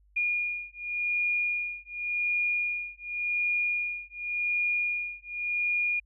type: beating tone pair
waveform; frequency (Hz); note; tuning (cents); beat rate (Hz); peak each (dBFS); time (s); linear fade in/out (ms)
sine; 2430 / 2430.89; D#7 / D#7; -42 / -41; 0.89; -30; 0.16-6; 10
effects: added 50 Hz sine -59 dBFS peak until 6.05 s